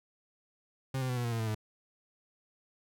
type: tone with pitch steps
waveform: 40% pulse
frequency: 132.7 / 128.85 / 125.11 / 121.48 / 117.95 / 114.53 / 111.2 / 107.97 Hz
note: C3 / C3 / B2 / B2 / A#2 / A#2 / A2 / A2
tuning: +25 / -26 / +23 / -28 / +21 / -30 / +19 / -32 cents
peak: -30 dBFS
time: 0.94-1.548 s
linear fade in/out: 5 ms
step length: 76 ms
effects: none